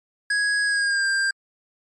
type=tone with pitch glide; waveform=square; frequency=1661.2 to 1590.8 Hz; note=G#6 to G6; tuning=0 to +25 cents; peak=-20 dBFS; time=0.3-1.31 s; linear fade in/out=5 ms; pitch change=-75 cents; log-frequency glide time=0.65-1.06 s; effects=MP3 48 kbps